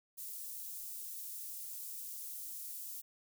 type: high-pass noise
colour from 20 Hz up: white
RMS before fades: -45 dBFS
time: 0.17-3.02 s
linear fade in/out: 20 ms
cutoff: 8800 Hz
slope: 12 dB/octave
effects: none